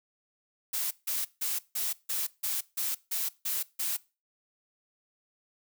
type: noise bursts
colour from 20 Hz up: blue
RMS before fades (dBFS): -31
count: 10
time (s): 0.73-3.97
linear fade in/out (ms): 10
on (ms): 180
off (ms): 160
effects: noise-tail reverb RT60 0.3 s tail -21 dB re dry